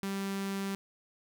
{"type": "tone with notch filter", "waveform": "sawtooth", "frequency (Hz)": 196, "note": "G3", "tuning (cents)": 0, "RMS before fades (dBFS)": -35, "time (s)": [0.03, 0.75], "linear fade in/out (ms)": 0, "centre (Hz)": 640, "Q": 1.9, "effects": []}